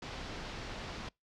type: low-pass noise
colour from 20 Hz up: pink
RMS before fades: -43 dBFS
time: 0.02-1.09 s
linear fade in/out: 5 ms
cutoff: 5300 Hz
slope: 24 dB/octave
effects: noise-tail reverb RT60 0.2 s tail -26 dB re dry